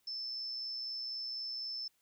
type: tone with amplitude modulation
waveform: sine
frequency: 5280 Hz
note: E8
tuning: 2 cents sharp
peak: -36 dBFS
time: 0.07-1.88 s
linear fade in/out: 5 ms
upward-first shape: sine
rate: 124 Hz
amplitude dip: 35%
effects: white hiss -75 dBFS RMS until 2.01 s